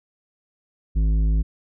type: tone with tanh clipping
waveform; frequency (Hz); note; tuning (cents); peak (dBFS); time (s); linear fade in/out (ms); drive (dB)
triangle; 53.1; G#1; +39; -18; 0.95-1.43; 20; 14
effects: none